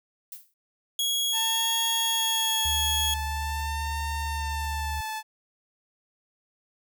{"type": "noise with exponential decay", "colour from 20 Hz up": "violet", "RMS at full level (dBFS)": -36, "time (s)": [0.32, 0.54], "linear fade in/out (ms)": 2, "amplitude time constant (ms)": 46}
{"type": "tone", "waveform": "sawtooth", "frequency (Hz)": 3322, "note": "G#7", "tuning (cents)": 0, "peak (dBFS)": -21, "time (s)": [0.99, 3.14], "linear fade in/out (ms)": 2}
{"type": "tone with vibrato", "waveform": "sawtooth", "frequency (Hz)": 890, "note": "A5", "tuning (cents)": 20, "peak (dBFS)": -27, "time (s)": [1.32, 5.23], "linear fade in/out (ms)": 50, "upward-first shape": "sine", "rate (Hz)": 0.45, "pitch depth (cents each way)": 37}
{"type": "tone with pitch glide", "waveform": "sine", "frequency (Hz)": [74.1, 73.42], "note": ["D2", "D2"], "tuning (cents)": [16, 0], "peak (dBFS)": -30, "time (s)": [2.65, 5.01], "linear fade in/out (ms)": 5, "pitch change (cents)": -16, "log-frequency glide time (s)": [3.04, 3.15]}
{"effects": []}